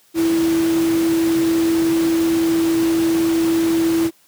sine tone in noise, 329.6 Hz, E4, in tune, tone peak -14 dBFS, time 0.14-4.11 s, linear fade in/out 50 ms, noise pink, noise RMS -28 dBFS, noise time 0.14-4.11 s, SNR +11 dB, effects white hiss -55 dBFS RMS until 4.27 s + high-pass 100 Hz 12 dB/octave

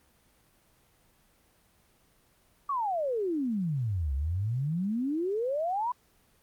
sine exponential two-way sweep, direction down then up, 1171 to 65.41 to 1015 Hz, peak -27 dBFS, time 2.69-5.92 s, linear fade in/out 5 ms, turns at 4.14 s, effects pink hiss -65 dBFS RMS until 6.42 s + Opus 24 kbps

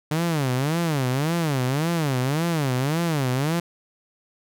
sawtooth tone with vibrato, 146.83 Hz, D3, in tune, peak -17 dBFS, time 0.11-3.6 s, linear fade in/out 5 ms, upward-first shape sine, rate 1.8 Hz, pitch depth 270 cents each way, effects none

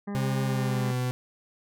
harmonic tone, 202.2 Hz, G#3, 46 cents flat, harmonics 1 / 2 / 3 / 4 / 5 / 6 / 8 / 9 / 10, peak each -31 / -40 / -47 / -45 / -49 / -50 / -54 / -52 / -57 dBFS, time 0.07-0.92 s, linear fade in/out 10 ms
40% pulse tone with pitch glide, 132.4 to 125.62 Hz, C3 to B2, +21 to +30 cents, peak -25 dBFS, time 0.15-1.11 s, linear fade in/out 0 ms, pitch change -91 cents, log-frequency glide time 0.43-0.97 s
effects none

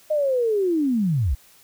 sine linear sweep, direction down, 623 to 53 Hz, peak -18 dBFS, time 0.1-1.35 s, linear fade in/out 10 ms, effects white hiss -53 dBFS RMS until 1.63 s

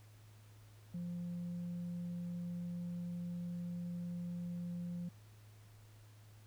sine tone with tanh clipping, 174.61 Hz, F3, in tune, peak -40 dBFS, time 0.94-5.09 s, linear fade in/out 5 ms, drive 1 dB, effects added 106 Hz sine -57 dBFS peak until 6.46 s + pink hiss -67 dBFS RMS until 6.46 s

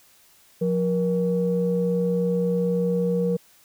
sine tone pair together, 177.7 / 474.4 Hz, F3 / A#4, +30 / +30 cents, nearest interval octave + perfect fourth, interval 1700 cents, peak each -22 dBFS, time 0.61-3.37 s, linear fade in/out 10 ms, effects tanh soft clip ceiling -12 dBFS + white hiss -56 dBFS RMS until 3.64 s

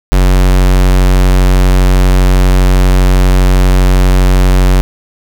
square tone, 46.25 Hz, F#1, in tune, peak -5 dBFS, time 0.12-4.81 s, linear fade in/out 0 ms, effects none

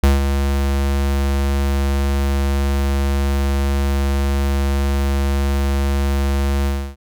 square tone with ADSR envelope, 69.3 Hz, C#2, in tune, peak -9 dBFS, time 0.03-6.96 s, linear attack 6 ms, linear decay 160 ms, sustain -7 dB, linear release 300 ms, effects none

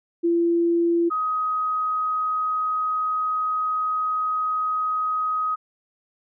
sine tone pair in turn, 340 / 1258.7 Hz, F4 / D#6, -46 / +20 cents, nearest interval octave + major seventh, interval 2266 cents, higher second, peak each -17 / -21 dBFS, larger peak first, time 0.23-1.1 / 1.1-5.56 s, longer second, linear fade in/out 20 ms, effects none

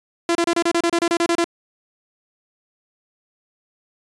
sawtooth tone bursts, 339.8 Hz, F4, 47 cents flat, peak -12 dBFS, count 13, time 0.29-1.443 s, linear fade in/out 2 ms, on 61 ms, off 30 ms, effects resampled to 22050 Hz

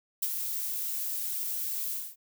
violet noise with ADSR envelope, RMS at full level -27 dBFS, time 0.22-2.16 s, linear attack 9 ms, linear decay 39 ms, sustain -6 dB, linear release 240 ms, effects none

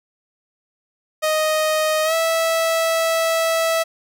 sawtooth tone with pitch glide, 622.3 to 654.7 Hz, D#5 to E5, 0 to -12 cents, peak -13 dBFS, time 1.22-3.84 s, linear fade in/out 20 ms, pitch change +88 cents, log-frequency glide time 2.04-2.14 s, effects none

